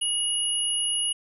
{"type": "tone pair together", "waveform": "sine", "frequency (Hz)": [2900, 10334], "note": ["F#7", "E9"], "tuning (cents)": [-35, -35], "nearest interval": "octave + minor seventh", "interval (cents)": 2200, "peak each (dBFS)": -26, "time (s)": [0.01, 1.13], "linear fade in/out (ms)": 10, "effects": []}